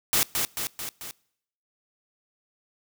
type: noise with echo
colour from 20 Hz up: white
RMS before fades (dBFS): -22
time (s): 0.13-0.23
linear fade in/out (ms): 0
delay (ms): 220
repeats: 4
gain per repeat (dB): -4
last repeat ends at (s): 1.11
effects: noise-tail reverb RT60 0.7 s tail -24 dB re dry